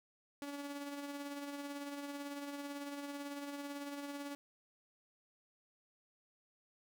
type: tone with tremolo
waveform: sawtooth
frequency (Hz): 284.8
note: C#4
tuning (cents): +47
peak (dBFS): -37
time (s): 0.42-4.35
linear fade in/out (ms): 0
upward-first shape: sine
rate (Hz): 18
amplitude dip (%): 40
effects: none